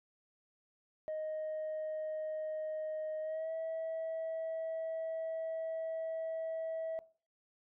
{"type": "tone with pitch glide", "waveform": "sine", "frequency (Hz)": [623, 648], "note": ["D#5", "E5"], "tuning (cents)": [2, -30], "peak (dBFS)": -34, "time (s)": [1.08, 6.99], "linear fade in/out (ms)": 0, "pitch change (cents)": 68, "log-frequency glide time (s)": [3.21, 3.52], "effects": ["noise-tail reverb RT60 0.4 s tail -20 dB re dry", "tanh soft clip ceiling -34 dBFS"]}